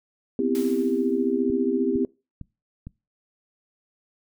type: chord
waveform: sine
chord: C major seventh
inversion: third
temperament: equal with one note detuned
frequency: 246.9 / 261.6 / 329.6 / 396.6 Hz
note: B3 / C4 / E4 / G4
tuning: 0 / 0 / 0 / +20 cents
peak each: -27 / -25 / -28 / -25 dBFS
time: 0.39-2.05 s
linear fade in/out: 2 ms
type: noise with exponential decay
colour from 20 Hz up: white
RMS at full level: -38 dBFS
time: 0.55-1.43 s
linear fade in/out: 0 ms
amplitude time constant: 190 ms
type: click train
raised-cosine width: 5 ms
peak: -24 dBFS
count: 4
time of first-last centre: 1.5-2.87 s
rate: 2.19 Hz
effects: noise-tail reverb RT60 0.3 s tail -24 dB re dry